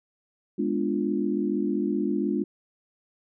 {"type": "chord", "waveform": "sine", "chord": "G# diminished seventh", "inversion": "none", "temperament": "equal", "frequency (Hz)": [207.7, 246.9, 293.7, 349.2], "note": ["G#3", "B3", "D4", "F4"], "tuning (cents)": [0, 0, 0, 0], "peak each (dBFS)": [-28, -31, -28, -29], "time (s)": [0.58, 2.44], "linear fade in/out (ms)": 10, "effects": []}